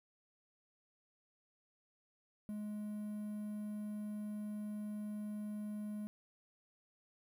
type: tone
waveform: triangle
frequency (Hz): 210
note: G#3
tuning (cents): +19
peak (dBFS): -38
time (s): 2.49-6.07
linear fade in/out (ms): 0
effects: 11-bit